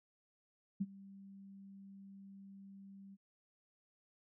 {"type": "tone with ADSR envelope", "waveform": "sine", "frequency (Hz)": 196, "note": "G3", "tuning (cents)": 0, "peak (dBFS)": -31, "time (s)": [0.8, 3.17], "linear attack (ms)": 14, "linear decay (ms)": 39, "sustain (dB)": -21, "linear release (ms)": 36, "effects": []}